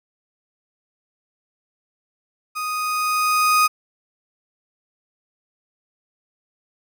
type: tone with level ramp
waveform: 35% pulse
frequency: 1244.5 Hz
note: D#6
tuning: in tune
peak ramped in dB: -23 to -11 dBFS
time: 2.55-3.68 s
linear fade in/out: 20 ms
effects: none